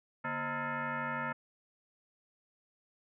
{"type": "tone with frequency modulation", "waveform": "sine", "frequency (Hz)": 238.3, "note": "A#3", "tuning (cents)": 38, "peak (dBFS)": -33, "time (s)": [0.24, 1.33], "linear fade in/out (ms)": 10, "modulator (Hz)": 384, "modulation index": 4.5, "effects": []}